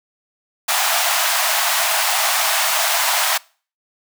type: high-pass noise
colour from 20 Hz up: pink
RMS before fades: -18 dBFS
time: 0.68-3.38 s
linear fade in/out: 10 ms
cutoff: 630 Hz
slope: 96 dB/octave
effects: noise-tail reverb RT60 0.4 s tail -24 dB re dry